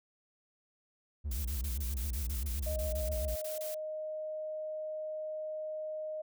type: tone with vibrato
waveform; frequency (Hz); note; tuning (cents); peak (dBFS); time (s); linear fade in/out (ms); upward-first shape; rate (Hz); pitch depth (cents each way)
triangle; 65.41; C2; 0; -31; 1.24-3.36; 20; sine; 7.6; 250
type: noise bursts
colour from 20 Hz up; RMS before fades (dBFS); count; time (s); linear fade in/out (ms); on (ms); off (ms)
blue; -43; 15; 1.31-3.746; 5; 140; 24
type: tone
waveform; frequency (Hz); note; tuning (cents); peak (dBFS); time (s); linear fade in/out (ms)
sine; 620; D#5; -6; -36; 2.66-6.22; 10
effects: none